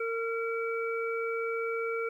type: harmonic tone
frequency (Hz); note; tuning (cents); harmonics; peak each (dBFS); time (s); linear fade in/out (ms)
457.6; A#4; -32; 1 / 3 / 5; -31 / -36 / -38; 0-2.09; 5
effects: 11-bit